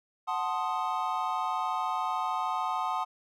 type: chord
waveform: triangle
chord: F# diminished seventh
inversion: none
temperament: equal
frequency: 740 / 880 / 1046.5 / 1244.5 Hz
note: F#5 / A5 / C6 / Eb6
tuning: 0 / 0 / 0 / 0 cents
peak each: -32 dBFS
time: 0.27-3.05 s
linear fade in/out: 20 ms
effects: none